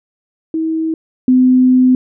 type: tone pair in turn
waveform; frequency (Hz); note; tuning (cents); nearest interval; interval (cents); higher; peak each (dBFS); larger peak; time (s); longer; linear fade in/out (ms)
sine; 321 / 254.8; E4 / C4; -46 / -46; major third; 400; first; -14 / -6; second; 0.54-0.94 / 1.28-1.95; second; 2
effects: none